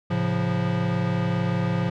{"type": "chord", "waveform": "square", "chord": "A augmented", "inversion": "none", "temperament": "equal with one note detuned", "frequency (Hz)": [110, 136.6, 174.61], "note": ["A2", "C#3", "E#3"], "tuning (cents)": [0, -25, 0], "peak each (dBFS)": [-28, -29, -25], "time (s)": [0.1, 1.9], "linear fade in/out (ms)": 10, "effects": ["low-pass 3000 Hz 12 dB/octave"]}